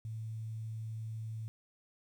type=tone; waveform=sine; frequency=111 Hz; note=A2; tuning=16 cents sharp; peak=-38 dBFS; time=0.05-1.48 s; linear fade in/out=0 ms; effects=11-bit